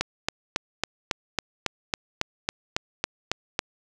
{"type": "click train", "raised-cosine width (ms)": 0.2, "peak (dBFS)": -6, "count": 14, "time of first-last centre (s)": [0.01, 3.591], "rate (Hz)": 3.63, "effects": []}